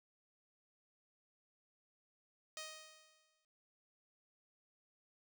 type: tone with exponential decay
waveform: 5% pulse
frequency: 625 Hz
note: D#5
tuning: 8 cents sharp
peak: -32 dBFS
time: 2.57-3.45 s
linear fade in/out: 1 ms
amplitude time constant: 190 ms
effects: none